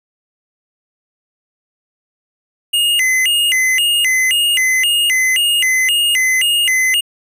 square tone with vibrato, 2411 Hz, D7, 45 cents sharp, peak -12 dBFS, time 2.73-7.01 s, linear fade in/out 10 ms, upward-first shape square, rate 1.9 Hz, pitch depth 290 cents each way, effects resampled to 32000 Hz

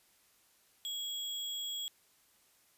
sine tone with sample-and-hold, 3322 Hz, G#7, in tune, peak -36 dBFS, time 0.85-1.88 s, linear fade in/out 0 ms, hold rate 11025 Hz, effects white hiss -68 dBFS RMS until 2.77 s + resampled to 32000 Hz

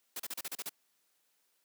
white noise bursts, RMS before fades -39 dBFS, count 8, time 0.16-0.694 s, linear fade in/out 5 ms, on 37 ms, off 34 ms, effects white hiss -75 dBFS RMS until 1.64 s + high-pass 200 Hz 12 dB/octave

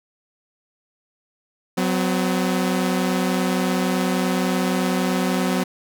sawtooth tone pair together, 184.5 / 255 Hz, F#3 / C4, -5 / -44 cents, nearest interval tritone, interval 561 cents, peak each -17 / -19 dBFS, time 1.77-5.64 s, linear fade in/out 10 ms, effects none

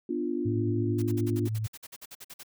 sine chord, B diminished, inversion none, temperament equal with one note detuned, 246.9 / 296 / 349.2 Hz, B3 / D4 / F4, 0 / +14 / 0 cents, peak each -33 / -32 / -31 dBFS, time 0.09-1.48 s, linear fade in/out 5 ms
sine tone with tremolo, 109.2 Hz, A2, 13 cents flat, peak -26 dBFS, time 0.45-1.67 s, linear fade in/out 10 ms, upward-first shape triangle, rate 9.3 Hz, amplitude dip 35%
white noise bursts, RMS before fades -44 dBFS, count 16, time 0.98-2.434 s, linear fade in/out 10 ms, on 44 ms, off 50 ms
effects none

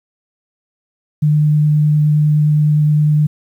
sine tone with vibrato, 150.6 Hz, D3, 44 cents sharp, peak -9 dBFS, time 1.22-3.27 s, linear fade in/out 10 ms, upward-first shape triangle, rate 9.7 Hz, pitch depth 10 cents each way, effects 8-bit

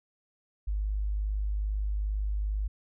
sine tone, 51.2 Hz, G#1, 24 cents flat, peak -27 dBFS, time 0.67-2.68 s, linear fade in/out 10 ms, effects none

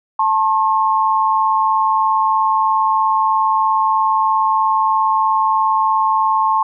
sine tone pair together, 880 / 1076.9 Hz, A5 / C6, 0 / +50 cents, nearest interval minor third, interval 350 cents, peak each -15 dBFS, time 0.19-6.63 s, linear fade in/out 5 ms, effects none

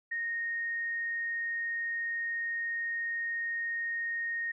sine tone, 1857 Hz, A#6, 7 cents flat, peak -31 dBFS, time 0.11-4.52 s, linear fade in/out 10 ms, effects none

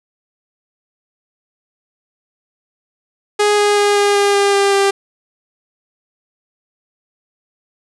sawtooth tone with pitch steps, 415.3 / 412.4 / 409.6 / 406.8 / 403.9 / 401.2 / 398.4 / 395.6 Hz, G#4 / G#4 / G#4 / G#4 / G#4 / G4 / G4 / G4, 0 / -12 / -24 / -36 / -48 / +40 / +28 / +16 cents, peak -7 dBFS, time 3.39-4.91 s, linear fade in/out 10 ms, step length 190 ms, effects resampled to 24000 Hz + 7-bit

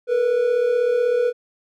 triangle tone pair together, 452.6 / 488.7 Hz, A4 / B4, +49 / -18 cents, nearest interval minor second, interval 133 cents, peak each -22 / -15 dBFS, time 0.07-1.33 s, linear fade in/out 50 ms, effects none

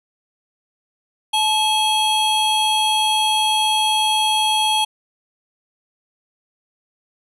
square tone pair together, 863 / 3285 Hz, A5 / G#7, -34 / -20 cents, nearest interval octave + major seventh, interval 2314 cents, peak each -19 dBFS, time 1.33-4.85 s, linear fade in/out 10 ms, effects resampled to 32000 Hz

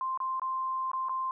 sine tone with dropouts, 1046.5 Hz, C6, in tune, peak -29 dBFS, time 0.01-1.31 s, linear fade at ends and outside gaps 1 ms, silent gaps 0.175-0.202 / 0.397-0.418 / 0.916-0.933 / 1.086-1.094 s, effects none

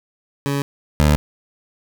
20% pulse tone pair in turn, 140.7 / 74.53 Hz, C#3 / D2, +26 / +26 cents, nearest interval major seventh, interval 1100 cents, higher first, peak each -14 / -7 dBFS, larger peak second, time 0.46-0.62 / 1-1.16 s, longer neither, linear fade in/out 0 ms, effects none

